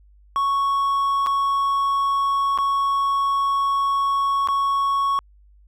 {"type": "tone with dropouts", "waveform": "triangle", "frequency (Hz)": 1108.7, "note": "C#6", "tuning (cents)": 0, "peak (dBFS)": -16, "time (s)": [0.36, 5.19], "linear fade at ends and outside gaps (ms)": 0, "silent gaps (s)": [[1.263, 1.269], [2.576, 2.586], [4.474, 4.486]], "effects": ["added 50 Hz sine -49 dBFS peak until 5.67 s"]}